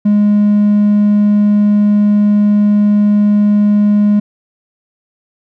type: tone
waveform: triangle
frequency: 207.2 Hz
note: G#3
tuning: 4 cents flat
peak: -4 dBFS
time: 0.05-4.2 s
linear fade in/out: 10 ms
effects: tanh soft clip ceiling -1 dBFS